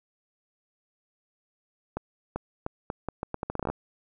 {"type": "accelerating click train", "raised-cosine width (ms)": 1, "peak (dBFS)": -16, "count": 16, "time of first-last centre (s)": [1.97, 3.7], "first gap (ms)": 390, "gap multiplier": 0.78, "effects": []}